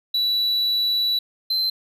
triangle tone pair in turn, 3941 / 4093 Hz, B7 / C8, -4 / -39 cents, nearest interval minor second, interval 65 cents, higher second, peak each -17 / -18 dBFS, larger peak first, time 0.14-1.19 / 1.5-1.7 s, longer first, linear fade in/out 5 ms, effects none

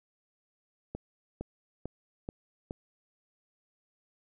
accelerating click train, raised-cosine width 2 ms, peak -23 dBFS, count 5, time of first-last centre 0.95-2.709 s, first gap 460 ms, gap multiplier 0.97, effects none

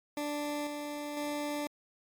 20% pulse tone with tremolo, 293.7 Hz, D4, in tune, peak -28 dBFS, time 0.17-1.67 s, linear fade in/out 2 ms, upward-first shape square, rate 1 Hz, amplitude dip 35%, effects MP3 96 kbps

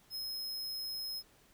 45% pulse tone, 5140 Hz, E8, 45 cents flat, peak -38 dBFS, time 0.1-1.23 s, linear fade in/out 50 ms, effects pink hiss -65 dBFS RMS until 1.53 s

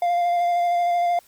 triangle tone with vibrato, 698.5 Hz, F5, in tune, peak -16 dBFS, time 0.02-1.19 s, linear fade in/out 2 ms, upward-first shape square, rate 13 Hz, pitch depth 12 cents each way, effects white hiss -55 dBFS RMS until 1.27 s + Opus 24 kbps

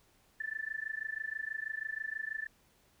sine tone with amplitude modulation, 1760 Hz, A6, in tune, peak -32 dBFS, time 0.4-2.47 s, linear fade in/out 5 ms, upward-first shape sine, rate 26.2 Hz, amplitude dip 95%, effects pink hiss -68 dBFS RMS until 3 s

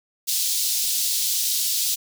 pink high-pass noise, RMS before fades -23 dBFS, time 0.27-1.96 s, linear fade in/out 20 ms, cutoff 3900 Hz, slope 24 dB/octave, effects none

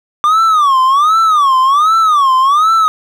triangle tone with vibrato, 1174.7 Hz, D6, in tune, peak -5 dBFS, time 0.24-2.88 s, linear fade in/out 0 ms, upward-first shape sine, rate 1.3 Hz, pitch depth 220 cents each way, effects none

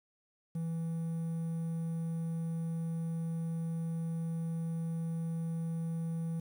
triangle tone with quantisation, 164.81 Hz, E3, in tune, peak -31 dBFS, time 0.55-6.4 s, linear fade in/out 5 ms, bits 10, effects none

